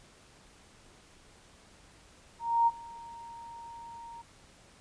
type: tone with ADSR envelope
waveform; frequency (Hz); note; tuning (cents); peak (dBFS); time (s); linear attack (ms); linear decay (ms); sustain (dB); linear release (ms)
sine; 930; A#5; -4; -20; 2.39-4.22; 280; 36; -23; 10
effects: pink hiss -58 dBFS RMS until 4.8 s + resampled to 22050 Hz